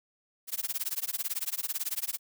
blue noise with tremolo, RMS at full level -30 dBFS, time 0.47-2.19 s, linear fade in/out 50 ms, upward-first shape sine, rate 18 Hz, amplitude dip 100%, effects none

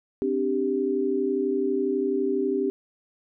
sine chord, C suspended second, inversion none, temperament equal, 261.6 / 293.7 / 392 Hz, C4 / D4 / G4, 0 / 0 / 0 cents, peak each -28 / -29 / -24 dBFS, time 0.22-2.7 s, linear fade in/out 0 ms, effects none

